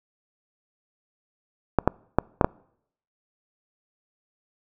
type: clicks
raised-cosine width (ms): 1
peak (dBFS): -3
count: 5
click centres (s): 1.787 / 1.876 / 2.186 / 2.412 / 2.445
effects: noise-tail reverb RT60 0.7 s tail -26 dB re dry